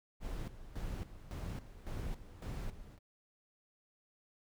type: noise with tremolo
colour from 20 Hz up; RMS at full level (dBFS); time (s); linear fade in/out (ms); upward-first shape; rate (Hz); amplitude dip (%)
brown; -40; 0.2-2.99; 50; square; 1.8; 75
effects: none